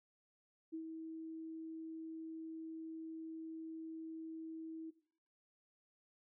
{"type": "tone with ADSR envelope", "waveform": "sine", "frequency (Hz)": 322.3, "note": "E4", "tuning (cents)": -39, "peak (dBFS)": -40, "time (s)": [0.72, 4.91], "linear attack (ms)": 22, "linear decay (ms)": 88, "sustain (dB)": -4, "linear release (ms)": 17, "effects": ["noise-tail reverb RT60 0.6 s tail -18 dB re dry"]}